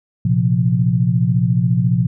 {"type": "chord", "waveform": "sine", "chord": "Bb suspended second", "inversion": "none", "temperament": "equal", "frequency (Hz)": [116.54, 130.81, 174.61], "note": ["Bb2", "C3", "F3"], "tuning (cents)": [0, 0, 0], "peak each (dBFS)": -17, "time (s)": [0.25, 2.07], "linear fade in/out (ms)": 5, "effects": []}